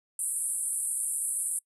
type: band-pass noise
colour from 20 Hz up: pink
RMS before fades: -31 dBFS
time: 0.19-1.59 s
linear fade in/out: 2 ms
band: 8400 to 11000 Hz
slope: 96 dB/octave
effects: noise-tail reverb RT60 0.1 s tail -24 dB re dry